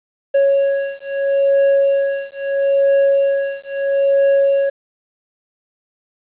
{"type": "beating tone pair", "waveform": "triangle", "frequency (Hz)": [553, 553.76], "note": ["C#5", "C#5"], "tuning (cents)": [-4, -2], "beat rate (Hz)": 0.76, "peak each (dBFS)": -14, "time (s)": [0.34, 4.7], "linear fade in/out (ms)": 10, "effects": ["resampled to 8000 Hz", "8-bit"]}